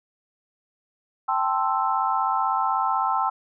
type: chord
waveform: sine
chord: A minor seventh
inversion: third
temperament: equal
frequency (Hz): 784 / 880 / 1046.5 / 1318.5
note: G5 / A5 / C6 / E6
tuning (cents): 0 / 0 / 0 / 0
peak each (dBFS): -26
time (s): 1.28-3.3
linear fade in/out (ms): 10
effects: none